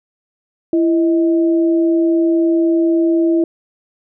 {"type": "tone pair together", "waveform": "sine", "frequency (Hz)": [333.8, 630.1], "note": ["E4", "D#5"], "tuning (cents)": [22, 22], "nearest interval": "major seventh", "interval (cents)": 1100, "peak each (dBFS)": [-11, -23], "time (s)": [0.73, 3.44], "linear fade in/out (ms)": 2, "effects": []}